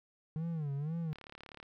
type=tone with vibrato; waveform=triangle; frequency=153 Hz; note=D#3; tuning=29 cents flat; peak=-32 dBFS; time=0.36-1.13 s; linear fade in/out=0 ms; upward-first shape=sine; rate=2 Hz; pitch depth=170 cents each way
type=click train; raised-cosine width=0.3 ms; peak=-33 dBFS; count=19; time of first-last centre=1.13-1.629 s; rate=36.1 Hz
effects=none